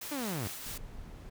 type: noise with tremolo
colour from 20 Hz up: white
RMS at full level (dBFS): -41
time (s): 0.01-0.78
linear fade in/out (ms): 5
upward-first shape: sine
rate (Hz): 4.7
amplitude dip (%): 30
type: linear sweep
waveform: sawtooth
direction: down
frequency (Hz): 306.1 to 84.8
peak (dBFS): -30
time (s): 0.11-0.48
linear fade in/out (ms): 10
type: noise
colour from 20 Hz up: brown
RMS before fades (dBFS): -45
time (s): 0.65-1.3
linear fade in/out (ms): 10
effects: none